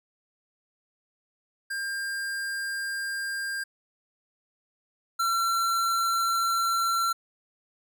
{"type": "tone pair in turn", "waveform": "square", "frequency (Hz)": [1600, 1356.8], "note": ["G6", "E6"], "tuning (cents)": [35, 50], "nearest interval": "minor third", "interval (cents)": 285, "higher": "first", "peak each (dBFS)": [-30, -24], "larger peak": "second", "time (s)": [[1.7, 3.64], [5.19, 7.13]], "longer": "neither", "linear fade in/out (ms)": 10, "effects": []}